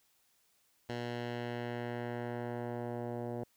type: tone with low-pass filter sweep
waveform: 10% pulse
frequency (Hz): 120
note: B2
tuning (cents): -49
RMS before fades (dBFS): -39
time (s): 0.89-3.44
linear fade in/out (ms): 5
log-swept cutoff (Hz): 4500 to 680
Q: 0.96
effects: white hiss -72 dBFS RMS until 3.56 s